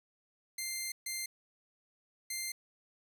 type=tone bursts at uneven times; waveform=10% pulse; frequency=2093 Hz; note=C7; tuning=in tune; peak=-27 dBFS; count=3; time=0.58-0.92 / 1.06-1.26 / 2.3-2.52 s; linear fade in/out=5 ms; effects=11-bit